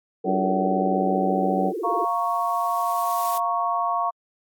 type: tone with vibrato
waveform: sine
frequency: 396.6 Hz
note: G4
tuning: 20 cents sharp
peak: -26 dBFS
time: 0.24-2.05 s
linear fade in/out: 5 ms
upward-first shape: sine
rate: 20 Hz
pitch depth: 300 cents each way
type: harmonic tone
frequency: 94.7 Hz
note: F#2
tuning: 41 cents sharp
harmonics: 2 / 3 / 4 / 5 / 6 / 7 / 8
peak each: -25 / -28 / -34 / -35 / -28 / -34 / -24 dBFS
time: 0.24-1.73 s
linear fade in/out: 50 ms
type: noise with exponential growth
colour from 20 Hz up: blue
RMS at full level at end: -32 dBFS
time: 0.94-3.38 s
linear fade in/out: 2 ms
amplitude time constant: 530 ms
type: chord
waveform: sine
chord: Bb minor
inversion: second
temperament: equal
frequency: 698.5 / 932.3 / 1108.7 Hz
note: F5 / Bb5 / Db6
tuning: 0 / 0 / 0 cents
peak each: -25 / -28 / -24 dBFS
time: 1.83-4.11 s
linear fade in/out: 20 ms
effects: AAC 64 kbps